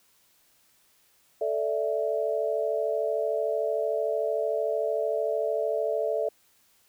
sine chord, A suspended fourth, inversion none, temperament just, 440 / 586.7 / 660 Hz, A4 / D5 / E5, 0 / -2 / +2 cents, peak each -29 dBFS, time 1.41-6.29 s, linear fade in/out 5 ms, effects white hiss -64 dBFS RMS until 6.88 s

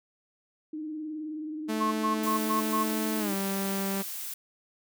sine tone with vibrato, 308.4 Hz, D#4, 15 cents flat, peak -33 dBFS, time 0.73-3.34 s, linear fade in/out 5 ms, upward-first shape sine, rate 19 Hz, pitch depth 40 cents each way
sawtooth tone with pitch glide, 218.3 to 195.61 Hz, A3 to G3, -13 to -3 cents, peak -25 dBFS, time 1.68-4.03 s, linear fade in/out 20 ms, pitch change -190 cents, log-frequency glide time 3.19-3.32 s
sine tone bursts, 1084 Hz, C#6, 39 cents flat, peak -25 dBFS, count 5, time 1.8-2.84 s, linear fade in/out 20 ms, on 120 ms, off 110 ms
blue noise, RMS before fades -37 dBFS, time 2.23-4.34 s, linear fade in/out 5 ms
effects none

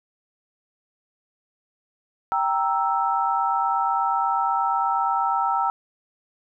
sine chord, E diminished, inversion first, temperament equal, 784 / 932.3 / 1318.5 Hz, G5 / Bb5 / E6, 0 / 0 / 0 cents, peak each -24 dBFS, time 2.32-5.7 s, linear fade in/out 0 ms, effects none

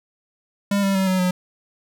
square tone with pitch steps, 200.8 / 195.87 / 191.07 / 186.38 / 181.81 Hz, G3 / G3 / G3 / F#3 / F#3, +42 / -1 / -44 / +13 / -30 cents, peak -18 dBFS, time 0.71-1.31 s, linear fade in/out 5 ms, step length 120 ms, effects none

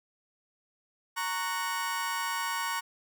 30% pulse chord, F# major, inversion first, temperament just, 925 / 1110 / 1480 Hz, A#5 / C#6 / F#6, -14 / +2 / 0 cents, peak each -31 / -32 / -34 dBFS, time 1.16-2.81 s, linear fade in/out 20 ms, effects none

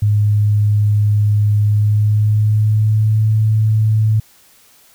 sine tone with pitch glide, 104.4 to 108.77 Hz, G#2 to A2, +10 to -19 cents, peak -10 dBFS, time 0.02-4.2 s, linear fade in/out 5 ms, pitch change +71 cents, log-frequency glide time 1.61-3.27 s, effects white hiss -49 dBFS RMS until 4.94 s

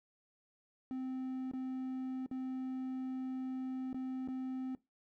triangle tone with dropouts, 259.5 Hz, C4, 14 cents flat, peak -35 dBFS, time 0.91-4.75 s, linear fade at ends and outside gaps 1 ms, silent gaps 1.514-1.535 / 2.262-2.312 / 3.93-3.944 / 4.276-4.285 s, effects noise-tail reverb RT60 0.2 s tail -19 dB re dry

